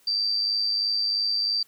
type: tone with amplitude modulation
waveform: sine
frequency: 4678 Hz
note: D8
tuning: 8 cents flat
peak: -20 dBFS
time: 0.07-1.63 s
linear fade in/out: 5 ms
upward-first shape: sine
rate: 103 Hz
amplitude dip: 45%
effects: white hiss -60 dBFS RMS until 1.67 s